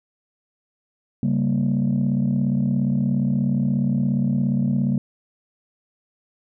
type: chord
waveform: sine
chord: G diminished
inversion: second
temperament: equal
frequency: 138.59 / 196 / 233.1 Hz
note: Db3 / G3 / Bb3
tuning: 0 / 0 / 0 cents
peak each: -21 dBFS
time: 1.23-4.98 s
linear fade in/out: 2 ms
effects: tanh soft clip ceiling -13 dBFS